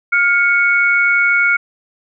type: tone pair together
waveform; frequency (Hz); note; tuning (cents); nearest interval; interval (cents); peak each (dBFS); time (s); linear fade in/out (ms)
sine; 1411.6 / 2217; F6 / C#7; +18 / 0; minor sixth; 782; -13; 0.12-1.57; 10
effects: none